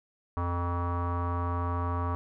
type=tone with low-pass filter; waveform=square; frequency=87.31 Hz; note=F2; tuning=in tune; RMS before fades=-30 dBFS; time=0.37-2.15 s; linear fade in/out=0 ms; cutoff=1100 Hz; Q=6.4; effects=none